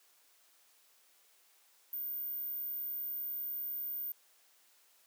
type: tone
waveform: sine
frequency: 14470 Hz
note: A9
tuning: 47 cents sharp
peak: -36 dBFS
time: 1.93-4.12 s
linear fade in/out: 2 ms
effects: white hiss -67 dBFS RMS until 5.06 s + high-pass 400 Hz 12 dB/octave